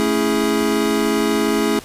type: chord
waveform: square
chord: A major seventh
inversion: none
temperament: equal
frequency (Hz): 220 / 277.2 / 329.6 / 415.3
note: A3 / C#4 / E4 / G#4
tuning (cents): 0 / 0 / 0 / 0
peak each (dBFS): -22 / -23 / -23 / -21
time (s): 0-1.79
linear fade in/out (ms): 0
effects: pink hiss -38 dBFS RMS until 1.84 s + resampled to 32000 Hz